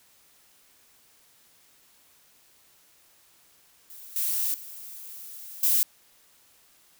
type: noise with level steps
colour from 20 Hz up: violet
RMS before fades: -45 / -27 / -42 / -22 dBFS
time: 3.9-5.83 s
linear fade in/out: 0 ms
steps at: 4.16 / 4.54 / 5.63 s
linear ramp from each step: 2 ms
effects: white hiss -60 dBFS RMS until 6.99 s